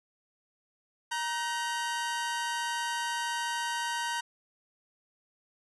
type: tone pair together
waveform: sawtooth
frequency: 941.4 / 1531 Hz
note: A#5 / G6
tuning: +17 / -41 cents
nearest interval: minor sixth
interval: 842 cents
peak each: -28 / -32 dBFS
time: 1.11-4.21 s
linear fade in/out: 10 ms
effects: resampled to 24000 Hz + 10-bit